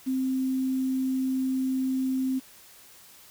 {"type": "tone with quantisation", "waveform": "sine", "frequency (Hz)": 261.6, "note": "C4", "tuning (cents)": 0, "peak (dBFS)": -24, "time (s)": [0.06, 2.4], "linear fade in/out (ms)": 20, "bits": 8, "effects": ["white hiss -52 dBFS RMS until 3.3 s"]}